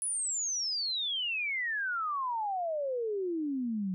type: exponential sweep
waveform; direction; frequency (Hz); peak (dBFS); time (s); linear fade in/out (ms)
sine; down; 10270 to 180; -30; 0.02-3.94; 0
effects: none